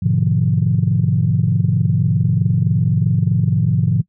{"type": "chord", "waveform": "sine", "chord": "G# diminished seventh", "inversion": "none", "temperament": "equal with one note detuned", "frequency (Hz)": [103.83, 123.47, 146.83, 171.42], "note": ["G#2", "B2", "D3", "F3"], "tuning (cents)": [0, 0, 0, -32], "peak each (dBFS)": -18, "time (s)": [0.02, 4.02], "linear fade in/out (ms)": 10, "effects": ["noise-tail reverb RT60 0.1 s tail -22 dB re dry", "tanh soft clip ceiling -3 dBFS"]}